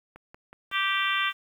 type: click train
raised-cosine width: 0.5 ms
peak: -31 dBFS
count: 4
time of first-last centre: 0.16-0.715 s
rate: 5.41 Hz
type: harmonic tone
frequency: 391 Hz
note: G4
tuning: 4 cents flat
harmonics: 3 / 4 / 5 / 6 / 7 / 8 / 9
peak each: -29 / -30 / -31 / -32 / -32 / -33 / -34 dBFS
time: 0.71-1.33 s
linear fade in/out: 50 ms
effects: 9-bit